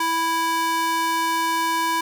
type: tone with high-pass filter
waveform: square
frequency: 329.5 Hz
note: E4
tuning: 1 cent flat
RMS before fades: -22 dBFS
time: 0-2.01 s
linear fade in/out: 5 ms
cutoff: 800 Hz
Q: 2
effects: none